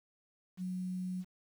sine tone with quantisation, 183.4 Hz, F#3, 15 cents flat, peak -35 dBFS, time 0.57-1.25 s, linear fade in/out 50 ms, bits 10, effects none

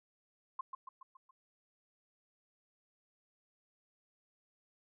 sine tone with echo, 1058 Hz, C6, 19 cents sharp, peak -35 dBFS, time 0.59-0.61 s, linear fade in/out 5 ms, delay 140 ms, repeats 5, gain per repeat -5 dB, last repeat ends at 1.31 s, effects none

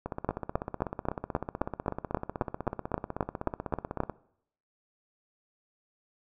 two click trains, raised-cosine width 1 ms, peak -12 / -19 dBFS, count 15 / 66, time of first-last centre 0.29-4.004 / 0.06-4.097 s, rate 3.77 / 16.1 Hz, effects noise-tail reverb RT60 0.7 s tail -20 dB re dry

